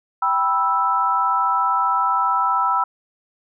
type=chord; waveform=sine; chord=E minor; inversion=first; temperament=equal with one note detuned; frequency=784 / 983.2 / 1318.5 Hz; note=G5 / B5 / E6; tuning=0 / -8 / 0 cents; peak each=-24 / -20 / -19 dBFS; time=0.22-2.84 s; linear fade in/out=5 ms; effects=none